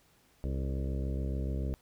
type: harmonic tone with a mistuned harmonic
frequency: 66.9 Hz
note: C2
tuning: 39 cents sharp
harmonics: 1 / 2 / 3 / 4 / 5 / 6 / 7 / 8 / 9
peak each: -32 / -38 / -42 / -44 / -46 / -48 / -49 / -50 / -51 dBFS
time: 0.44-1.74 s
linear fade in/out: 0 ms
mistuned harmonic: 6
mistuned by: +42 cents
effects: pink hiss -66 dBFS RMS until 1.81 s